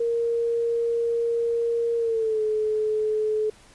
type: tone with pitch glide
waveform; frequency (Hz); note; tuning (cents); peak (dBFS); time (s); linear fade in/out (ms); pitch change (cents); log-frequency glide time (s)
sine; 466.2 to 430; A#4 to A4; 0 to -40; -21; 0-3.5; 5; -140; 1.97-2.42
effects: pink hiss -53 dBFS RMS until 3.74 s + resampled to 24000 Hz